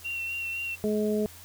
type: tone with vibrato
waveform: sine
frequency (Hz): 2733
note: F7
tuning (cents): -38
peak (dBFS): -30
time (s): 0.04-0.76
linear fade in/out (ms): 20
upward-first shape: sine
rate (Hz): 3.9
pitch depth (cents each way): 22
type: harmonic tone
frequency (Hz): 211.9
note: G#3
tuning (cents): +35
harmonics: 1 / 2 / 3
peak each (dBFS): -27 / -27 / -34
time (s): 0.84-1.26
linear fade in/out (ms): 0
effects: added 87 Hz sine -52 dBFS peak until 1.44 s + white hiss -49 dBFS RMS until 1.44 s